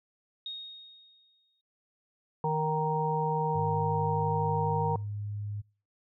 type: tone with exponential decay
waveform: sine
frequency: 3729 Hz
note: A#7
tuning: in tune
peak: -34 dBFS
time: 0.46-1.61 s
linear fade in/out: 2 ms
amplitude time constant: 250 ms
type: harmonic tone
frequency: 155.56 Hz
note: D#3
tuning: in tune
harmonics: 1 / 3 / 5 / 6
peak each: -31 / -32 / -35 / -30 dBFS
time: 2.44-4.96 s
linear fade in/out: 2 ms
type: tone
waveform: sine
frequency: 103.4 Hz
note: G#2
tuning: 7 cents flat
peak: -33 dBFS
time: 3.54-5.62 s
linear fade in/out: 20 ms
effects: noise-tail reverb RT60 0.4 s tail -26 dB re dry